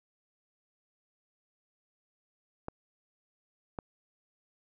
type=clicks; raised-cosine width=1 ms; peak=-22 dBFS; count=2; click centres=2.684 / 3.788 s; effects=none